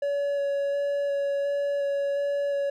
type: tone with vibrato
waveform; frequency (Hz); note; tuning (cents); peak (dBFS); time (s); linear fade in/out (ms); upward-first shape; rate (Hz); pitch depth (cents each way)
triangle; 565; C#5; +33; -22; 0.02-2.7; 5; square; 1.4; 9
effects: none

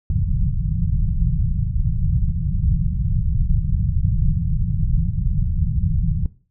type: low-pass noise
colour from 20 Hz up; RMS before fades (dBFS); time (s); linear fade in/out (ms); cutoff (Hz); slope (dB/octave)
pink; -19; 0.1-6.26; 2; 180; 96
effects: noise-tail reverb RT60 0.4 s tail -18 dB re dry

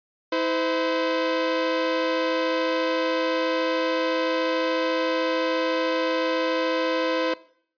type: tone pair together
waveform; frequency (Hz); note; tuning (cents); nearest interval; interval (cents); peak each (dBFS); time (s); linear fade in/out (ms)
sawtooth; 323.4 / 512; E4 / C5; -33 / -38; minor sixth; 795; -22 / -20; 0.32-7.34; 5
effects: noise-tail reverb RT60 0.6 s tail -20 dB re dry + resampled to 11025 Hz

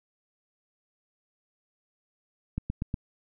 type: click train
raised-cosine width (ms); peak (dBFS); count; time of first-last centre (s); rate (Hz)
5; -17; 4; 2.58-2.941; 8.3
effects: none

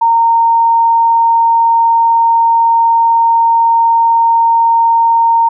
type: tone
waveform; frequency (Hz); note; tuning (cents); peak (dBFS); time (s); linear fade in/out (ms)
sine; 921; A#5; -21; -6; 0.01-5.49; 10
effects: none

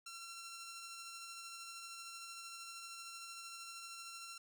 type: tone with tremolo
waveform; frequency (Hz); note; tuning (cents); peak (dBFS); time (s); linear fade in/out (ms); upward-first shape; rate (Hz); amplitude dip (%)
10% pulse; 1359; F6; -48; -39; 0.06-4.38; 5; sine; 13; 25
effects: none

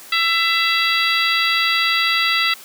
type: harmonic tone with a mistuned harmonic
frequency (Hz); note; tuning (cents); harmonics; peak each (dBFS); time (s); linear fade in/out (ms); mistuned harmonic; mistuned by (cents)
668; E5; +23; 2 / 3 / 4 / 5 / 6 / 7; -22 / -20 / -22 / -23 / -23 / -25; 0.12-2.54; 5; 6; -48
effects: white hiss -40 dBFS RMS until 2.64 s + high-pass 200 Hz 12 dB/octave

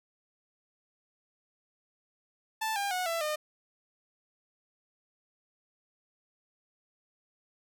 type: tone with pitch steps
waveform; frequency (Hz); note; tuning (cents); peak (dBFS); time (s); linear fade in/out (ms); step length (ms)
sawtooth; 880 / 802.3 / 731.5 / 666.9 / 608; A5 / G5 / F#5 / E5 / D#5; 0 / +40 / -20 / +20 / -40; -26; 2.61-3.36; 10; 150
effects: none

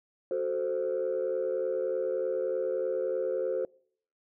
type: chord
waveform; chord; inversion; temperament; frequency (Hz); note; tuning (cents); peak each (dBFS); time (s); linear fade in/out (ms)
sine; F# diminished; none; equal; 370 / 440 / 523.3; F#4 / A4 / C5; 0 / 0 / 0; -32 / -32 / -29; 0.31-3.65; 2
effects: noise-tail reverb RT60 0.6 s tail -26 dB re dry + tanh soft clip ceiling -22 dBFS

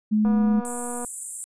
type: tone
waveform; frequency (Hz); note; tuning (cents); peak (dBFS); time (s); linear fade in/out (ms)
sine; 213.3; G#3; +46; -17; 0.11-0.61; 20
type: click train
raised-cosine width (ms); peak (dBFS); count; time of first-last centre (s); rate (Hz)
1; -21; 194; 0.25-1.048; 242
type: high-pass noise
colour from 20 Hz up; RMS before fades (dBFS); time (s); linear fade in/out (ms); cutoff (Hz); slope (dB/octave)
pink; -30; 0.65-1.44; 0; 7500; 96
effects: resampled to 22050 Hz

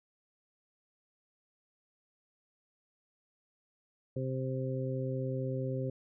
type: harmonic tone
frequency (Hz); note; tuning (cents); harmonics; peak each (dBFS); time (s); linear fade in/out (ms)
130.81; C3; 0; 1 / 2 / 3 / 4; -34 / -40 / -40 / -39; 4.16-5.9; 5
effects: none

